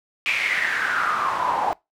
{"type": "noise with band-pass filter sweep", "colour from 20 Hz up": "pink", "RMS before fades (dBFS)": -23, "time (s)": [0.26, 1.73], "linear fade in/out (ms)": 0, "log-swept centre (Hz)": [2500, 790], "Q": 7.4, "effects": ["noise-tail reverb RT60 0.2 s tail -23 dB re dry"]}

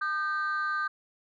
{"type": "tone pair together", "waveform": "sine", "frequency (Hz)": [1212.8, 1558], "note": ["D#6", "G6"], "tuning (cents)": [-45, -11], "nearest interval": "major third", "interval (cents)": 434, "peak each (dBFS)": -28, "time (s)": [0.01, 0.88], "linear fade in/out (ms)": 10, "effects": ["tanh soft clip ceiling -24 dBFS"]}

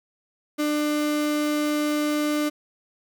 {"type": "tone", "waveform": "35% pulse", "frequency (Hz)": 298.5, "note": "D4", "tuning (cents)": 28, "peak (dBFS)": -20, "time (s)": [0.58, 2.5], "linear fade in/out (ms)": 20, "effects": []}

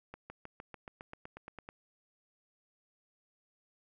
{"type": "accelerating click train", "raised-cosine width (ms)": 0.5, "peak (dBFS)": -30, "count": 13, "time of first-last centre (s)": [0.14, 1.689], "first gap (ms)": 160, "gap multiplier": 0.96, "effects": []}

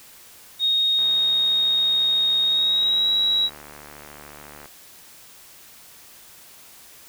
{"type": "tone with pitch glide", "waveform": "sine", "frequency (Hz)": [3729, 3874], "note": ["A#7", "B7"], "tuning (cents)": [0, -34], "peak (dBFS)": -17, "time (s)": [0.59, 3.5], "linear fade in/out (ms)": 50, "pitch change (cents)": 66, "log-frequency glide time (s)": [2.45, 3.09]}
{"type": "click train", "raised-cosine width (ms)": 0.5, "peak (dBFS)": -26, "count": 272, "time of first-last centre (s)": [0.99, 4.657], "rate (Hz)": 73.9}
{"effects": ["white hiss -47 dBFS RMS until 7.08 s"]}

